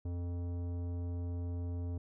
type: tone with tanh clipping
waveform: sine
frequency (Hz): 87.31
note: F2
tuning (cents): 0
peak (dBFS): -37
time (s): 0.05-1.98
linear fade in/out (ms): 5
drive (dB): 14
effects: none